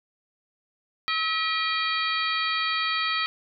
harmonic tone with a mistuned harmonic, 644 Hz, E5, 41 cents flat, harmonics 2 / 3 / 4 / 5 / 6 / 7, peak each -28 / -30 / -31 / -32 / -33 / -33 dBFS, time 1.08-3.26 s, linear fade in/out 0 ms, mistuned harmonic 4, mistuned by -110 cents, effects none

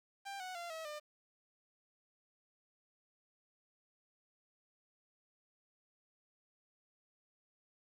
sawtooth tone with pitch steps, 792 / 739 / 689.5 / 643.3 / 600.2 Hz, G5 / F#5 / F5 / E5 / D5, +18 / -2 / -22 / -42 / +38 cents, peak -39 dBFS, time 0.25-1 s, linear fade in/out 20 ms, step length 150 ms, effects low-pass 9000 Hz 12 dB/octave + 11-bit

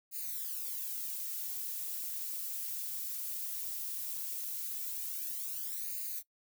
violet noise with flanger, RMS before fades -39 dBFS, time 0.11-6.23 s, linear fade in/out 50 ms, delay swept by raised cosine 0.44 to 5.44 ms, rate 0.17 Hz, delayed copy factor +1, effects noise-tail reverb RT60 0.1 s tail -20 dB re dry

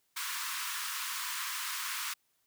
pink high-pass noise, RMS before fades -37 dBFS, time 0.16-2.14 s, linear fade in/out 10 ms, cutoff 970 Hz, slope 96 dB/octave, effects white hiss -75 dBFS RMS until 2.46 s

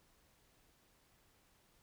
silence, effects pink hiss -71 dBFS RMS until 1.82 s

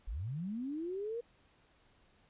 sine linear sweep, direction up, 36.71 to 481.3 Hz, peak -36 dBFS, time 0.07-1.21 s, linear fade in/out 10 ms, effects pink hiss -68 dBFS RMS until 2.29 s + resampled to 8000 Hz

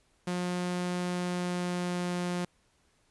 sawtooth tone with pitch glide, 178.6 to 177.26 Hz, F3 to F3, +39 to +26 cents, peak -26 dBFS, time 0.27-2.45 s, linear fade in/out 5 ms, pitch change -13 cents, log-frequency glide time 1.05-2.24 s, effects pink hiss -69 dBFS RMS until 3.1 s + resampled to 24000 Hz

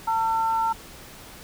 sine tone pair together, 899.7 / 1352 Hz, A5 / E6, +38 / +43 cents, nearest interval perfect fifth, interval 705 cents, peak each -21 / -29 dBFS, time 0.07-0.73 s, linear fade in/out 10 ms, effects pink hiss -44 dBFS RMS until 1.43 s

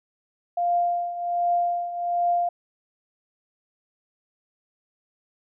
sine tone with tremolo, 698.5 Hz, F5, in tune, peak -18 dBFS, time 0.57-2.49 s, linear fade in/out 5 ms, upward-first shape triangle, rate 1.3 Hz, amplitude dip 75%, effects none

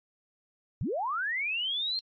sine linear sweep, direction up, 82.1 to 4242 Hz, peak -28 dBFS, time 0.81-1.99 s, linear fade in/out 0 ms, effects MP3 32 kbps

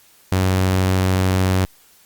sawtooth tone, 93.6 Hz, F#2, 20 cents sharp, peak -11 dBFS, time 0.32-1.65 s, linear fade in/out 0 ms, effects white hiss -52 dBFS RMS until 2.05 s + Opus 48 kbps

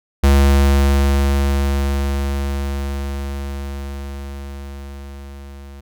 square tone with level ramp, 69.5 Hz, C#2, 5 cents sharp, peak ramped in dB -9 to -35 dBFS, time 0.23-5.81 s, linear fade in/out 10 ms, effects none

